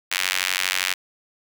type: tone with high-pass filter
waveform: sawtooth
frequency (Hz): 92.5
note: F#2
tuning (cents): 0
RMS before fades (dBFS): -24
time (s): 0.11-0.94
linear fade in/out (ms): 10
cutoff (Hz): 2200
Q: 1.4
effects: none